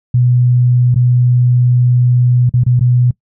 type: tone with dropouts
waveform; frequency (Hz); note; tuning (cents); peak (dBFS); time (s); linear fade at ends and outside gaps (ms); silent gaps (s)
sine; 123.47; B2; 0; -7; 0.14-3.11; 5; 0.945-0.958 / 2.494-2.538 / 2.637-2.663 / 2.795-2.808
effects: noise-tail reverb RT60 0.1 s tail -22 dB re dry